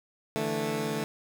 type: chord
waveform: 15% pulse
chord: D suspended second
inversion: none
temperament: equal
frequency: 146.83 / 164.81 / 220 Hz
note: D3 / E3 / A3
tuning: 0 / 0 / 0 cents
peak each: -28 / -30 / -25 dBFS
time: 0.36-1.04 s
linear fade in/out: 0 ms
effects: none